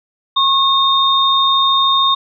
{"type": "tone pair together", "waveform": "sine", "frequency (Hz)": [1086, 3673], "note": ["C#6", "A#7"], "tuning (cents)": [-36, -26], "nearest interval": "octave + major sixth", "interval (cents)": 2110, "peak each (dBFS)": -13, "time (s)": [0.36, 2.15], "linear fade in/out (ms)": 10, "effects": []}